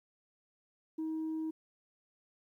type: tone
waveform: sine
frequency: 317.3 Hz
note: D#4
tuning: 34 cents sharp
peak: -32 dBFS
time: 0.98-1.51 s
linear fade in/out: 10 ms
effects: tanh soft clip ceiling -32 dBFS + 12-bit